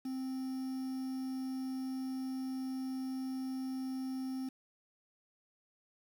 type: tone with quantisation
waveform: triangle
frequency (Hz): 261.6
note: C4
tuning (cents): 0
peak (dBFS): -34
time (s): 0.05-4.49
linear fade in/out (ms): 5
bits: 9
effects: none